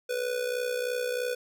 square tone with amplitude modulation, 493.9 Hz, B4, in tune, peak -26 dBFS, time 0.09-1.35 s, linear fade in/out 10 ms, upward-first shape sine, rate 63.1 Hz, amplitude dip 65%, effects none

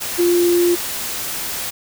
sine tone in noise, 348.9 Hz, F4, 2 cents flat, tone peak -12 dBFS, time 0.18-0.76 s, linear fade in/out 20 ms, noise white, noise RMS -25 dBFS, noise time 0-1.71 s, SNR +10 dB, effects none

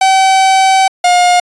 45% pulse tone pair in turn, 766 / 713.3 Hz, G5 / F5, -40 / +36 cents, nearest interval minor second, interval 124 cents, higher first, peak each -6 dBFS, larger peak neither, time 0.01-0.88 / 1.04-1.4 s, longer first, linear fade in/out 5 ms, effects resampled to 22050 Hz

